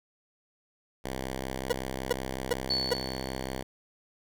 5% pulse tone, 65.41 Hz, C2, in tune, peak -22 dBFS, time 1.04-3.63 s, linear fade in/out 10 ms
40% pulse tone bursts, 485.1 Hz, B4, 31 cents flat, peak -22 dBFS, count 4, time 1.7-2.936 s, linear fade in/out 5 ms, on 24 ms, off 380 ms
sine tone with exponential decay, 4435 Hz, C#8, in tune, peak -24 dBFS, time 2.7-3.62 s, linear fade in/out 5 ms, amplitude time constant 200 ms
effects none

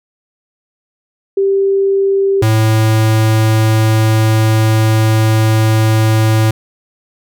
sine / square tone pair in turn, 392 / 110 Hz, G4 / A2, 0 / 0 cents, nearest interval octave + minor seventh, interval 2200 cents, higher first, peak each -9 dBFS, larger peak neither, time 1.37-2.42 / 2.42-6.51 s, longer second, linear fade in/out 5 ms, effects none

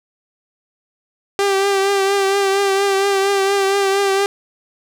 sawtooth tone with vibrato, 393.9 Hz, G4, 8 cents sharp, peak -10 dBFS, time 1.39-4.26 s, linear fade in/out 0 ms, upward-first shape triangle, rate 4.3 Hz, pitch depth 40 cents each way, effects low-pass 10000 Hz 12 dB/octave + 8-bit

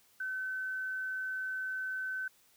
sine tone, 1524 Hz, G6, 49 cents flat, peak -34 dBFS, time 0.2-2.28 s, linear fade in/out 5 ms, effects white hiss -66 dBFS RMS until 2.56 s

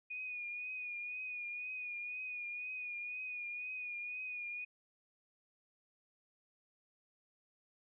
sine tone with vibrato, 2464 Hz, D#7, 17 cents flat, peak -40 dBFS, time 0.1-4.65 s, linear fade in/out 10 ms, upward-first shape triangle, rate 2 Hz, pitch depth 44 cents each way, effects none

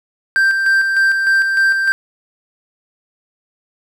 triangle tone with tremolo, 1573 Hz, G6, 6 cents sharp, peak -8 dBFS, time 0.36-1.92 s, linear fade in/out 0 ms, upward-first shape square, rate 3.3 Hz, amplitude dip 40%, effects none

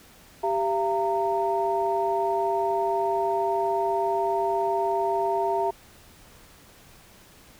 sine tone cluster, 392.5 / 681 / 920 Hz, G4 / F5 / A#5, +2 / -44 / -23 cents, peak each -26 dBFS, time 0.43-5.71 s, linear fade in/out 10 ms, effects tanh soft clip ceiling -12 dBFS + pink hiss -52 dBFS RMS until 7.59 s

